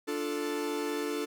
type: chord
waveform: 45% pulse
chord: D minor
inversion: none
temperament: equal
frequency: 293.7 / 349.2 / 440 Hz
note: D4 / F4 / A4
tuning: 0 / 0 / 0 cents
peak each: -35 / -38 / -34 dBFS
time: 0.07-1.26 s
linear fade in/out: 20 ms
effects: none